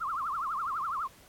sine tone with vibrato, 1200 Hz, D6, 37 cents sharp, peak -30 dBFS, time 0-1.08 s, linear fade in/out 20 ms, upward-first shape triangle, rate 12 Hz, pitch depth 280 cents each way, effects pink hiss -57 dBFS RMS until 1.28 s + AAC 64 kbps

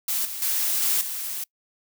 blue noise with level steps, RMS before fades -25 / -33 / -24 / -22 / -31 dBFS, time 0.08-1.44 s, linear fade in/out 5 ms, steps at 0.25 / 0.42 / 0.82 / 1.01 s, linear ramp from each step 2 ms, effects noise-tail reverb RT60 0.1 s tail -25 dB re dry

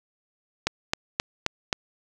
click train, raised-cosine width 0.2 ms, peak -5 dBFS, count 5, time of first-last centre 0.67-1.728 s, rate 3.78 Hz, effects none

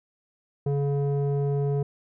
square tone with low-pass filter, 141.4 Hz, C#3, 35 cents sharp, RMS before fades -25 dBFS, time 0.66-1.83 s, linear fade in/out 5 ms, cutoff 500 Hz, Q 1.8, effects none

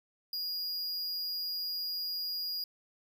square tone, 4863 Hz, D#8, 40 cents flat, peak -34 dBFS, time 0.33-2.64 s, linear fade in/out 2 ms, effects none

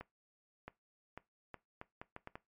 accelerating click train, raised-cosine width 0.5 ms, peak -30 dBFS, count 9, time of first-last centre 0.01-2.355 s, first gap 670 ms, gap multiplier 0.74, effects noise-tail reverb RT60 0.2 s tail -19 dB re dry + MP3 64 kbps

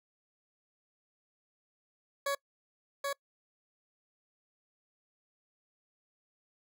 20% pulse tone with echo, 560 Hz, C#5, 18 cents sharp, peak -25 dBFS, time 2.26-2.35 s, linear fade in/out 5 ms, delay 780 ms, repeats 1, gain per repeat -2 dB, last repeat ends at 3.13 s, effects noise-tail reverb RT60 0.1 s tail -24 dB re dry

